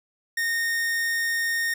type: tone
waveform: 45% pulse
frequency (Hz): 1842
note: A#6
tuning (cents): -21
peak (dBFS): -23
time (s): 0.37-1.74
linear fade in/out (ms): 5
effects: none